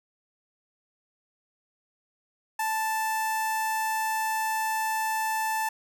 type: tone with notch filter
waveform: sawtooth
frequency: 880 Hz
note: A5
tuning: in tune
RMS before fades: -28 dBFS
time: 2.59-5.69 s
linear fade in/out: 5 ms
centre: 3900 Hz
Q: 1.3
effects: none